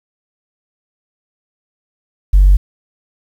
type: tone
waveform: sine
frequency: 47.54 Hz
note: F#1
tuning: 48 cents sharp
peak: -3 dBFS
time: 2.33-2.57 s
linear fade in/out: 10 ms
effects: tanh soft clip ceiling -1 dBFS + 7-bit